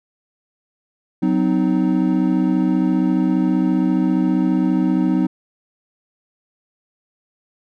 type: chord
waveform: triangle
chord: C diminished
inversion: second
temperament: equal with one note detuned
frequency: 185 / 256.2 / 311.1 Hz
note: Gb3 / C4 / Eb4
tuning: 0 / -36 / 0 cents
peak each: -17 dBFS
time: 1.22-5.27 s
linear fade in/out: 10 ms
effects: none